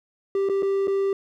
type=tone with dropouts; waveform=triangle; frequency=392.4 Hz; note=G4; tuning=2 cents sharp; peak=-18 dBFS; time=0.35-1.13 s; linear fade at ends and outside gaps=2 ms; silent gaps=0.489-0.496 / 0.624-0.629 / 0.873-0.879 s; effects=none